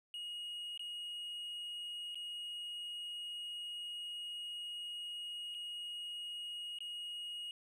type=tone with dropouts; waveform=triangle; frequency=2881 Hz; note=F#7; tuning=47 cents flat; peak=-40 dBFS; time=0.14-7.51 s; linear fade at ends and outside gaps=1 ms; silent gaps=0.776-0.794 / 2.146-2.155 / 5.543-5.547 / 6.787-6.805 s; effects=none